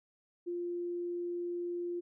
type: tone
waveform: sine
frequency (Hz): 349.2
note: F4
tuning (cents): 0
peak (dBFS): -34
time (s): 0.46-2.01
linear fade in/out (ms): 20
effects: none